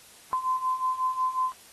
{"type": "beating tone pair", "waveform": "sine", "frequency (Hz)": [1025, 1030.5], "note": ["C6", "C6"], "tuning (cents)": [-36, -27], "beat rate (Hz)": 5.5, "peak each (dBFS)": [-30, -26], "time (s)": [0.33, 1.52], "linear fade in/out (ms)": 0, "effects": ["white hiss -52 dBFS RMS until 1.72 s", "AAC 32 kbps"]}